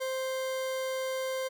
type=tone; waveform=40% pulse; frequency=523.3 Hz; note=C5; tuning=in tune; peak=-30 dBFS; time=0-1.49 s; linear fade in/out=20 ms; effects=none